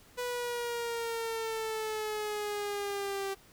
sawtooth exponential sweep, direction down, 493.9 to 389.4 Hz, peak -29 dBFS, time 0.17-3.35 s, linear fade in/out 20 ms, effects pink hiss -59 dBFS RMS until 3.52 s

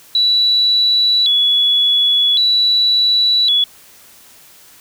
sine tone with vibrato, 3656 Hz, A#7, 34 cents flat, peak -10 dBFS, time 0.15-3.64 s, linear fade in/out 2 ms, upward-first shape square, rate 0.45 Hz, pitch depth 130 cents each way, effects white hiss -44 dBFS RMS until 4.8 s

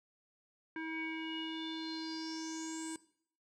square tone with low-pass filter sweep, 321 Hz, E4, 46 cents flat, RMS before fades -41 dBFS, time 0.76-2.96 s, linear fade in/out 2 ms, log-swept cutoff 1900 to 8500 Hz, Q 8.1, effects noise-tail reverb RT60 0.6 s tail -18 dB re dry

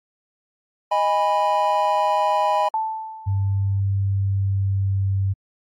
triangle chord, G# minor, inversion second, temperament equal with one note detuned, 622.3 / 821.1 / 987.8 Hz, D#5 / G#5 / B5, 0 / -20 / 0 cents, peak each -21 / -19 / -19 dBFS, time 0.91-2.69 s, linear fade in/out 10 ms
sine tone with exponential decay, 880 Hz, A5, in tune, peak -18 dBFS, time 2.74-3.8 s, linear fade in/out 1 ms, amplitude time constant 230 ms
sine tone with pitch glide, 98.4 to 97.21 Hz, G2 to G2, +7 to -14 cents, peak -18 dBFS, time 3.26-5.34 s, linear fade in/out 20 ms, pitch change -21 cents, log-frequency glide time 3.93-5.23 s
effects AAC 64 kbps

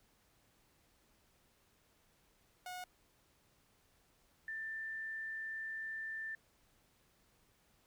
sawtooth / sine tone pair in turn, 727 / 1778.7 Hz, F#5 / A6, -31 / +18 cents, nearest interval octave + minor third, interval 1549 cents, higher second, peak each -40 / -40 dBFS, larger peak neither, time 2.66-2.84 / 4.48-6.35 s, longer second, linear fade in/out 2 ms, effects pink hiss -72 dBFS RMS until 7.86 s

